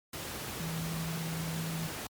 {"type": "tone in noise", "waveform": "sine", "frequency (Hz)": 163, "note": "E3", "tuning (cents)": -19, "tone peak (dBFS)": -34, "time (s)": [0.6, 1.87], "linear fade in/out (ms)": 5, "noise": "pink", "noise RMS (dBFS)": -39, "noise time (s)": [0.13, 2.07], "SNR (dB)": 2, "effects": ["high-pass 80 Hz 12 dB/octave", "MP3 96 kbps"]}